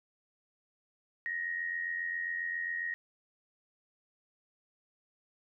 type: tone with amplitude modulation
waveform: sine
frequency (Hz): 1877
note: A#6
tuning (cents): +11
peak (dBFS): -30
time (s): 1.26-2.94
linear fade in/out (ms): 0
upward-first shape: sine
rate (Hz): 87.4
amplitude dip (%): 60
effects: none